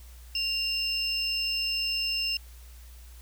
triangle tone pair together, 2791 / 5269 Hz, F7 / E8, -2 / -2 cents, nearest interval major seventh, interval 1100 cents, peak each -28 dBFS, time 0.35-2.37 s, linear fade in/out 2 ms, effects added 60 Hz sine -45 dBFS peak until 3.21 s + white hiss -56 dBFS RMS until 3.21 s

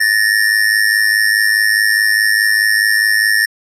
square ring-modulated tone, 1801 Hz, A6, 40 cents sharp, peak -8 dBFS, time 0-3.46 s, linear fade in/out 10 ms, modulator 52.4 Hz, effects resampled to 32000 Hz

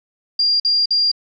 sine tone bursts, 4787 Hz, D8, 32 cents sharp, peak -13 dBFS, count 3, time 0.39-1.116 s, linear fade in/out 5 ms, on 210 ms, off 48 ms, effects none

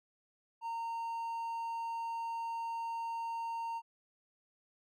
triangle tone, 920 Hz, A#5, 23 cents flat, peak -34 dBFS, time 0.61-3.82 s, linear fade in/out 50 ms, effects none

